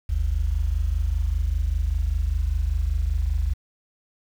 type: tone pair together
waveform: sine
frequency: 50.12 / 75.2 Hz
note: G1 / D2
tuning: +39 / +42 cents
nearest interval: perfect fifth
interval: 703 cents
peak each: -22 dBFS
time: 0.09-3.54 s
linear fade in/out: 10 ms
effects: tanh soft clip ceiling -15 dBFS + 8-bit